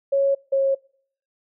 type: tone pair in turn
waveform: sine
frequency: 552 / 543.5 Hz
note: C#5 / C#5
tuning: -7 / -34 cents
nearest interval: unison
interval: 27 cents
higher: first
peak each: -16 dBFS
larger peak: neither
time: 0.12-0.35 / 0.52-0.75 s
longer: neither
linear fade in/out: 10 ms
effects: noise-tail reverb RT60 0.6 s tail -26 dB re dry